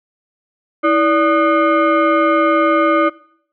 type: tone with frequency modulation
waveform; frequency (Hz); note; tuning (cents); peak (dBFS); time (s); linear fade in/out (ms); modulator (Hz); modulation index
sine; 324.7; E4; -26; -10; 0.83-3.1; 20; 906; 1.4
effects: noise-tail reverb RT60 0.6 s tail -20 dB re dry